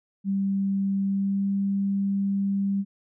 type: tone with pitch glide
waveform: sine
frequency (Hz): 196 to 197.59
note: G3 to G3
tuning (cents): 0 to +14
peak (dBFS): -22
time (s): 0.24-2.85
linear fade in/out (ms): 50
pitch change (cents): +14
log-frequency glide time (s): 1.05-1.47
effects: none